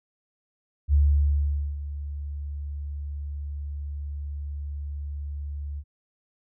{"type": "tone with ADSR envelope", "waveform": "sine", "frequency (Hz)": 72.2, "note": "D2", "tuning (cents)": -29, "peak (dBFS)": -15, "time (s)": [0.88, 5.84], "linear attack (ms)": 55, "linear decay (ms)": 830, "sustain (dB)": -15, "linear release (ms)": 57, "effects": []}